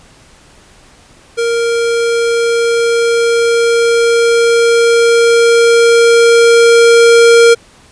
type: tone with level ramp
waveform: square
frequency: 466.2 Hz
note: A#4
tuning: in tune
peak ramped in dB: -12 to -3 dBFS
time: 1.37-7.55 s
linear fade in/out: 20 ms
effects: pink hiss -43 dBFS RMS until 7.91 s + resampled to 22050 Hz